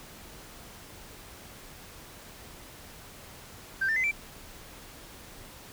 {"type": "tone with pitch steps", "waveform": "sine", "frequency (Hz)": [1568, 1790.8, 2045, 2336], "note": ["G6", "A6", "C7", "D7"], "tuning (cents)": [0, 30, -40, -10], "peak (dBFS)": -23, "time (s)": [3.81, 4.114], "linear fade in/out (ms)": 10, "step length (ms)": 76, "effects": ["tanh soft clip ceiling -21 dBFS", "pink hiss -48 dBFS RMS until 5.72 s"]}